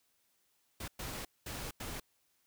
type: noise bursts at uneven times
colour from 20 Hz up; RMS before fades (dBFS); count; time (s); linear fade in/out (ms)
pink; -42; 4; 0.8-0.88 / 0.99-1.25 / 1.46-1.71 / 1.8-2; 5
effects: white hiss -75 dBFS RMS until 2.46 s